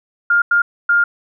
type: tone bursts at uneven times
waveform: sine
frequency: 1408 Hz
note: F6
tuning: 14 cents sharp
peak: -10 dBFS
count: 3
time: 0.3-0.42 / 0.51-0.62 / 0.89-1.04 s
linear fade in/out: 5 ms
effects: none